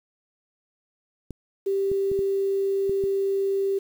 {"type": "clicks", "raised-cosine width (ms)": 3, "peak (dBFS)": -22, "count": 6, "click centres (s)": [1.307, 1.916, 2.116, 2.191, 2.895, 3.039]}
{"type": "tone", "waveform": "sine", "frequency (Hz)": 392, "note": "G4", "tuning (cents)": 0, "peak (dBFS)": -21, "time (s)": [1.66, 3.79], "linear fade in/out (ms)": 10}
{"effects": ["8-bit"]}